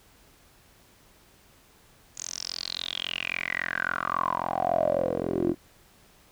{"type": "tone with band-pass filter sweep", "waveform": "10% pulse", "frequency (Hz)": 43.67, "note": "F1", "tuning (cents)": 1, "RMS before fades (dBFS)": -29, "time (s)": [2.15, 5.55], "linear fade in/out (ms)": 50, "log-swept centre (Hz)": [6900, 330], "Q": 9, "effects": ["pink hiss -58 dBFS RMS until 6.31 s"]}